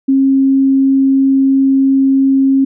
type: tone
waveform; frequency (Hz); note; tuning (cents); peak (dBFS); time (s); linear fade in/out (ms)
sine; 269.7; C#4; -47; -7; 0.08-2.65; 10
effects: none